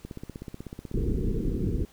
click train, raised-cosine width 3 ms, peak -24 dBFS, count 19, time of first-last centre 0.05-1.161 s, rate 16.2 Hz
pink low-pass noise, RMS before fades -27 dBFS, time 0.94-1.85 s, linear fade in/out 2 ms, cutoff 460 Hz, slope 96 dB/octave
effects pink hiss -57 dBFS RMS until 1.92 s

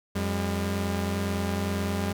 sawtooth tone pair together, 89.76 / 201.5 Hz, F2 / G3, +48 / +48 cents, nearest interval octave + major second, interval 1400 cents, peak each -25 dBFS, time 0.15-2.13 s, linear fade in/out 10 ms, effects none

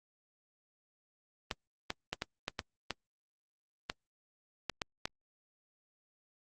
clicks, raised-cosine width 0.2 ms, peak -16 dBFS, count 11, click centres 1.512 / 1.904 / 2.13 / 2.221 / 2.481 / 2.592 / 2.907 / 3.899 / 4.697 / 4.818 / 5.055 s, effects Opus 32 kbps

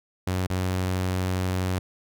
sawtooth tone with dropouts, 92.4 Hz, F#2, 2 cents flat, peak -20 dBFS, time 0.27-1.79 s, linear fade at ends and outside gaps 5 ms, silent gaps 0.468-0.5 s, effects none

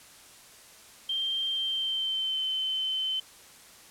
sine tone with pitch glide, 3162 to 3070 Hz, G7 to G7, +14 to -37 cents, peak -27 dBFS, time 1.09-3.2 s, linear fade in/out 5 ms, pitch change -51 cents, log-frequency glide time 1.52-2.42 s, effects white hiss -52 dBFS RMS until 3.9 s + low-pass 11000 Hz 12 dB/octave

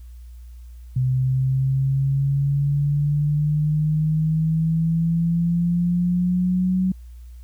sine exponential sweep, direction up, 127.6 to 186.8 Hz, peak -17 dBFS, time 0.96-6.92 s, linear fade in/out 5 ms, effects added 60 Hz sine -37 dBFS peak until 7.43 s + white hiss -62 dBFS RMS until 7.43 s

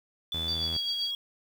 sine tone with pitch glide, 3480 to 3306 Hz, A7 to G#7, -20 to -9 cents, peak -30 dBFS, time 0.32-1.15 s, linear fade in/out 2 ms, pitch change -89 cents, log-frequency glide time 0.53-0.81 s
sawtooth tone, 81.5 Hz, E2, 19 cents flat, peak -32 dBFS, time 0.34-0.77 s, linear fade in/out 5 ms
sine tone with tremolo, 4635 Hz, D8, 24 cents flat, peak -29 dBFS, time 0.48-1.11 s, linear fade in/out 2 ms, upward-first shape sine, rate 7.7 Hz, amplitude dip 75%
effects 8-bit

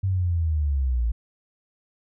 sine linear sweep, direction down, 97.6 to 55 Hz, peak -20 dBFS, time 0.03-1.12 s, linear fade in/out 10 ms, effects none

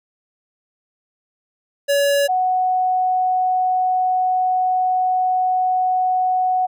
square / sine tone pair in turn, 566 / 739.6 Hz, C#5 / F#5, +36 / -1 cents, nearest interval perfect fourth, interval 463 cents, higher second, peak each -15 dBFS, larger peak neither, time 1.88-2.28 / 2.28-6.67 s, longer second, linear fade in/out 20 ms, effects none

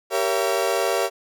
35% pulse chord, G diminished seventh, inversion none, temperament just, 392 / 470.4 / 564.5 / 677.4 Hz, G4 / Bb4 / Db5 / Fb5, 0 / +16 / +31 / +47 cents, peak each -24 dBFS, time 0.1-1.1 s, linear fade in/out 50 ms, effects none

